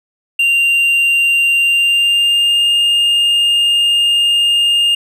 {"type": "tone with pitch glide", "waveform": "triangle", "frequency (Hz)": [2778, 2822], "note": ["F7", "F7"], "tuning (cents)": [-10, 17], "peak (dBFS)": -8, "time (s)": [0.39, 4.95], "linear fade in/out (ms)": 5, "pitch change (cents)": 27, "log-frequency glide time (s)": [1.56, 2.69], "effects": []}